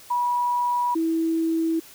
sine tone pair in turn, 972 / 326.3 Hz, B5 / E4, -28 / -18 cents, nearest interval octave + perfect fifth, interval 1890 cents, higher first, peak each -20 dBFS, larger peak neither, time 0.1-0.95 / 0.95-1.8 s, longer neither, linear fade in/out 10 ms, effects white hiss -47 dBFS RMS until 1.94 s

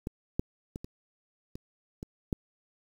clicks, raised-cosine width 3 ms, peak -20 / -14 / -24 / -27 / -27 / -25 / -16 dBFS, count 7, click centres 0.071 / 0.395 / 0.759 / 0.845 / 1.555 / 2.029 / 2.328 s, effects 8-bit

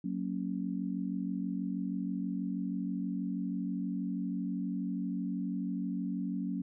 sine chord, F# major, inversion none, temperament just, 185 / 231.2 / 277.5 Hz, F#3 / A#3 / C#4, 0 / -14 / +2 cents, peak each -35 / -38 / -37 dBFS, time 0.04-6.62 s, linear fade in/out 5 ms, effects none

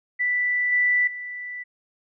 sine tone with level steps, 1975.5 Hz, B6, in tune, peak -20 / -17 / -31 dBFS, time 0.19-1.64 s, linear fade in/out 20 ms, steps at 0.72 / 1.07 s, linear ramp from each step 5 ms, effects none

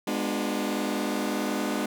sawtooth chord, G# diminished seventh, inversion none, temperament just, 207.7 / 249.2 / 299 / 358.8 Hz, G#3 / B3 / D4 / F4, 0 / +16 / +31 / +47 cents, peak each -27 / -28 / -27 / -32 dBFS, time 0.07-1.86 s, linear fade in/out 5 ms, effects none

